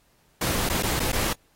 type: noise with dropouts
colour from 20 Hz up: pink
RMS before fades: -26 dBFS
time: 0.41-1.33 s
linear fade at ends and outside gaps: 5 ms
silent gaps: 0.692-0.697 / 0.826-0.831 / 0.997-1.001 / 1.119-1.128 s
effects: pink hiss -64 dBFS RMS until 1.55 s + AAC 48 kbps

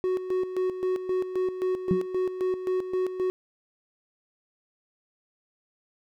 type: tone with tremolo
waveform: triangle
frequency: 370 Hz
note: F#4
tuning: in tune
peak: -21 dBFS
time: 0.04-3.3 s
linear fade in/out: 0 ms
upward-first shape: square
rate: 3.8 Hz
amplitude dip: 65%
type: tone with exponential decay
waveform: sine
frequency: 183.2 Hz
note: F#3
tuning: 17 cents flat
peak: -17 dBFS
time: 1.91-2.06 s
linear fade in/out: 0 ms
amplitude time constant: 31 ms
effects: none

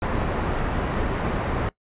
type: low-pass noise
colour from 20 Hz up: pink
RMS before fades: -25 dBFS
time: 0.02-1.69 s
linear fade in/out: 2 ms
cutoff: 1500 Hz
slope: 12 dB/octave
effects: noise-tail reverb RT60 0.1 s tail -20 dB re dry + resampled to 8000 Hz

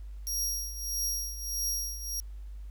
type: tone with tremolo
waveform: 25% pulse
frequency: 5640 Hz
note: F8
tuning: 16 cents sharp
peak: -23 dBFS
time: 0.27-2.2 s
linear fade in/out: 0 ms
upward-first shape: triangle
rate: 1.6 Hz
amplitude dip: 80%
effects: added 50 Hz sine -39 dBFS peak until 2.7 s + pink hiss -67 dBFS RMS until 2.7 s

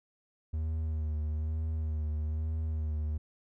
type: tone with vibrato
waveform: triangle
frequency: 77.78 Hz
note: D#2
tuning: in tune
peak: -28 dBFS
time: 0.53-3.18 s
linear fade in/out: 10 ms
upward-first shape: sine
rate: 1.1 Hz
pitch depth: 37 cents each way
effects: none

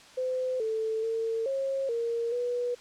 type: tone with pitch steps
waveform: sine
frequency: 512 / 441.7 / 451.6 / 541 / 465.7 / 487.3 Hz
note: C5 / A4 / A4 / C#5 / A#4 / B4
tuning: -38 / +7 / +45 / -42 / -2 / -23 cents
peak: -27 dBFS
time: 0.17-2.75 s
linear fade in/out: 10 ms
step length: 430 ms
effects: white hiss -52 dBFS RMS until 2.8 s + low-pass 6000 Hz 12 dB/octave

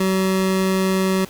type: tone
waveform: 25% pulse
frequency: 189.4 Hz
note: F#3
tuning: 41 cents sharp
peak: -13 dBFS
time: 0-1.25 s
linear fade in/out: 5 ms
effects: pink hiss -42 dBFS RMS until 1.29 s

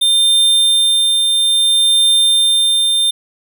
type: tone with tremolo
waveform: square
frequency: 3600 Hz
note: A7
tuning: 39 cents sharp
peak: -9 dBFS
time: 0.01-3.11 s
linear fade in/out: 10 ms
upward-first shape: triangle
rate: 0.6 Hz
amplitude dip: 30%
effects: none

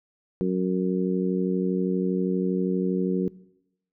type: harmonic tone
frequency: 92.5 Hz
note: F#2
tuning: in tune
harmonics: 2 / 3 / 4 / 5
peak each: -24 / -30 / -27 / -31 dBFS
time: 0.41-3.28 s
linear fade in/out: 0 ms
effects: noise-tail reverb RT60 0.8 s tail -20 dB re dry

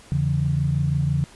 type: tone cluster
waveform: sine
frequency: 83.2 / 140.9 / 167 Hz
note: E2 / C#3 / E3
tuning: +17 / +29 / +23 cents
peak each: -28 / -20 / -26 dBFS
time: 0.12-1.24 s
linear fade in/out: 0 ms
effects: pink hiss -48 dBFS RMS until 1.35 s + resampled to 24000 Hz

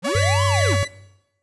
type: linear two-way sweep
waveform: square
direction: up then down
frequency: 146.83 to 1108.7 to 146.83 Hz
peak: -24 dBFS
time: 0.02-0.78 s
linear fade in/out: 50 ms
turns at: 0.45 s
type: tone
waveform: sawtooth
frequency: 565 Hz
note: C#5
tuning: 33 cents sharp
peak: -18 dBFS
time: 0.04-0.85 s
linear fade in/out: 10 ms
type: tone with vibrato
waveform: sine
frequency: 97.4 Hz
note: G2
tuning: 11 cents flat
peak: -18 dBFS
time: 0.15-0.83 s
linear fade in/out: 0 ms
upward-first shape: square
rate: 7.4 Hz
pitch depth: 10 cents each way
type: tone with tremolo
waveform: sawtooth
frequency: 1993 Hz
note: B6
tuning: 15 cents sharp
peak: -21 dBFS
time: 0.15-0.88 s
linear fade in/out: 10 ms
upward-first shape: square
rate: 2.6 Hz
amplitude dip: 45%
effects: noise-tail reverb RT60 0.9 s tail -19 dB re dry + resampled to 24000 Hz

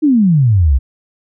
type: exponential sweep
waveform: sine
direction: down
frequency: 319.4 to 60.3 Hz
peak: -7 dBFS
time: 0.02-0.79 s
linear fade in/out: 20 ms
effects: none

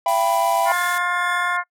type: chord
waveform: triangle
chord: E minor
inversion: none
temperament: equal with one note detuned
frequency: 676.2 / 784 / 987.8 Hz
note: E5 / G5 / B5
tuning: +44 / 0 / 0 cents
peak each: -19 dBFS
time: 0.06-0.72 s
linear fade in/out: 2 ms
type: noise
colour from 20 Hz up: blue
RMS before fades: -29 dBFS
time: 0.08-0.98 s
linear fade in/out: 0 ms
type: harmonic tone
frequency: 354.3 Hz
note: F4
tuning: 25 cents sharp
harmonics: 2 / 3 / 4 / 5 / 6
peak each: -28 / -23 / -24 / -27 / -29 dBFS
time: 0.65-1.64 s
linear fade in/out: 50 ms
type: tone with tremolo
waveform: 30% pulse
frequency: 1732 Hz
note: A6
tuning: 28 cents flat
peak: -24 dBFS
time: 0.73-1.57 s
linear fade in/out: 5 ms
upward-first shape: triangle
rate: 2.1 Hz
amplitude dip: 60%
effects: noise-tail reverb RT60 0.1 s tail -25 dB re dry + low-pass 12000 Hz 12 dB/octave

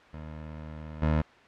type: tone with level steps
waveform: 20% pulse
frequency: 77.5 Hz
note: D#2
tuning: 6 cents flat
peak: -34 / -18 dBFS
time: 0.13-1.22 s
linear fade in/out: 10 ms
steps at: 1.02 s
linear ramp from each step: 5 ms
effects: white hiss -53 dBFS RMS until 1.47 s + low-pass 2000 Hz 12 dB/octave

